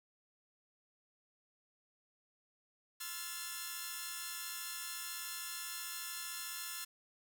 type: chord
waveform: 5% pulse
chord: F major seventh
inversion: second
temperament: equal with one note detuned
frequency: 1046.5 / 1318.5 / 1396.9 / 1732.8 Hz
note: C6 / E6 / F6 / A6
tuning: 0 / 0 / 0 / -27 cents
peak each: -38 / -37 / -35 / -34 dBFS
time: 3-6.85 s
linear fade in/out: 10 ms
effects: none